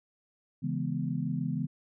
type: chord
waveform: sine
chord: C# minor seventh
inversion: none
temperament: equal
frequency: 138.59 / 164.81 / 207.7 / 246.9 Hz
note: C#3 / E3 / G#3 / B3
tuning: 0 / 0 / 0 / 0 cents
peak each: -34 / -33 / -37 / -35 dBFS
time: 0.62-1.67 s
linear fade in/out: 20 ms
effects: none